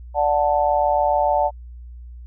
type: chord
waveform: sine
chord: D major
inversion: none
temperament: just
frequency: 587.3 / 734.2 / 881 Hz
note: D5 / F#5 / A5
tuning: 0 / -14 / +2 cents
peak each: -20 dBFS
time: 0.14-1.51 s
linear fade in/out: 50 ms
effects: added 60 Hz sine -35 dBFS peak until 2.26 s